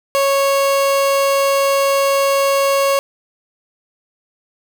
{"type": "tone", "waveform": "30% pulse", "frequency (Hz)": 552, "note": "C#5", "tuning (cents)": -7, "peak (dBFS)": -10, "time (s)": [0.15, 2.99], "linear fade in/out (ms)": 0, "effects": []}